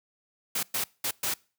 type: noise bursts at uneven times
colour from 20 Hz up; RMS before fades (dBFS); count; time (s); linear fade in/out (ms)
white; -29; 4; 0.55-0.63 / 0.74-0.84 / 1.04-1.11 / 1.23-1.34; 5
effects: noise-tail reverb RT60 0.4 s tail -25 dB re dry + high-pass 100 Hz 12 dB/octave